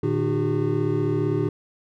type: tone cluster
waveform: triangle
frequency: 114.8 / 151.8 / 302.8 / 366.6 / 402.2 Hz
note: A#2 / D#3 / D#4 / F#4 / G4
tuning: -26 / -42 / -47 / -16 / +44 cents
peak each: -25 dBFS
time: 0.03-1.49 s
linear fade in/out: 5 ms
effects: none